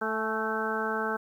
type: harmonic tone with a mistuned harmonic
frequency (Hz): 220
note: A3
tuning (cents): 0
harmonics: 1 / 2 / 3 / 4 / 5 / 6 / 7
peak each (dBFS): -36 / -33 / -38 / -35 / -38 / -35 / -33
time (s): 0.01-1.17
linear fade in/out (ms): 10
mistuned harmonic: 4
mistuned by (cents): -28
effects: 10-bit